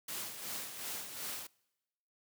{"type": "noise with tremolo", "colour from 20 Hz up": "white", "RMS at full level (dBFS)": -40, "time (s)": [0.08, 1.47], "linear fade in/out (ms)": 5, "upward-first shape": "sine", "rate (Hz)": 2.7, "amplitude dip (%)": 55, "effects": ["noise-tail reverb RT60 1.0 s tail -26 dB re dry", "high-pass 100 Hz 12 dB/octave"]}